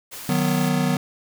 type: noise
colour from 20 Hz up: white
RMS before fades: -36 dBFS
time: 0.11-0.7 s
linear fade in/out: 20 ms
type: chord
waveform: square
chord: B major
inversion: first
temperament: just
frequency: 154.34 / 185.21 / 246.9 Hz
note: D#3 / F#3 / B3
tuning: -14 / +2 / 0 cents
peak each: -24 dBFS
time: 0.29-0.97 s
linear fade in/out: 2 ms
effects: none